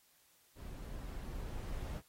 brown noise with level ramp, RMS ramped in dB -47 to -40 dBFS, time 0.55-2.02 s, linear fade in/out 50 ms, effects white hiss -69 dBFS RMS until 2.08 s + AAC 48 kbps

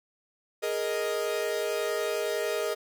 45% pulse chord, Ab suspended second, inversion none, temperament equal, 415.3 / 466.2 / 622.3 Hz, Ab4 / Bb4 / Eb5, 0 / 0 / 0 cents, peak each -32 dBFS, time 0.62-2.75 s, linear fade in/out 20 ms, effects none

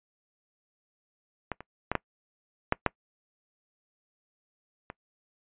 clicks, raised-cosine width 0.5 ms, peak -16 / -26 / -12 / -10 / -7 / -7 / -23 dBFS, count 7, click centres 1.517 / 1.606 / 1.916 / 1.953 / 2.724 / 2.863 / 4.901 s, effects noise-tail reverb RT60 0.1 s tail -23 dB re dry + resampled to 8000 Hz

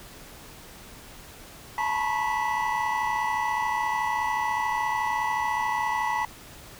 triangle tone cluster, 866 / 937 / 971 / 1094 / 1970 Hz, A5 / A#5 / B5 / C#6 / B6, -28 / +9 / -30 / -23 / -5 cents, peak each -26 / -30 / -29 / -31 / -29 dBFS, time 1.78-6.25 s, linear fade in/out 2 ms, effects tanh soft clip ceiling -13 dBFS + pink hiss -46 dBFS RMS until 6.79 s

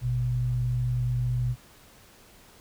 sine tone pair together, 52.38 / 123 Hz, G#1 / B2, +16 / -7 cents, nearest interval octave + minor third, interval 1477 cents, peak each -33 / -24 dBFS, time 0.01-1.56 s, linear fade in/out 50 ms, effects pink hiss -54 dBFS RMS until 2.6 s

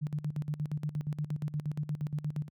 sine tone with tremolo, 149.7 Hz, D3, 33 cents sharp, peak -29 dBFS, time 0.01-2.49 s, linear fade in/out 20 ms, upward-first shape square, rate 8.5 Hz, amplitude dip 80%, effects high-pass 80 Hz 12 dB/octave

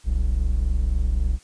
triangle tone pair together, 40.27 / 64 Hz, E1 / C2, -40 / -38 cents, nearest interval minor sixth, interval 802 cents, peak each -20 / -19 dBFS, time 0.04-1.39 s, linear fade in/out 50 ms, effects white hiss -54 dBFS RMS until 1.43 s + resampled to 22050 Hz

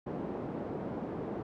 pink band-pass noise, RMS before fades -38 dBFS, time 0.06-1.43 s, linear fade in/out 10 ms, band 180 to 580 Hz, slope 12 dB/octave, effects none

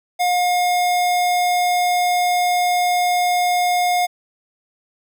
square tone, 715 Hz, F5, 41 cents sharp, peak -16 dBFS, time 0.19-4.07 s, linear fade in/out 20 ms, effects none

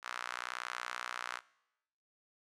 sawtooth tone with high-pass filter, 61 Hz, B1, 21 cents flat, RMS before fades -42 dBFS, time 0.02-1.41 s, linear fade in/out 50 ms, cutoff 1300 Hz, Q 2.3, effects noise-tail reverb RT60 0.9 s tail -22 dB re dry + low-pass 8000 Hz 12 dB/octave

